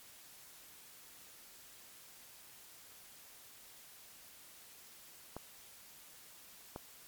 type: clicks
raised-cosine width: 1 ms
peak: -28 dBFS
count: 2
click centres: 5.366 / 6.761 s
effects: white hiss -57 dBFS RMS until 7.07 s + MP3 96 kbps